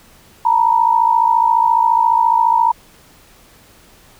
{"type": "tone pair together", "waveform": "sine", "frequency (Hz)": [907.5, 962], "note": ["A#5", "B5"], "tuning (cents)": [-47, -46], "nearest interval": "minor second", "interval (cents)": 101, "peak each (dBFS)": -13, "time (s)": [0.45, 2.72], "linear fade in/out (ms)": 5, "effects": ["pink hiss -47 dBFS RMS until 4.19 s"]}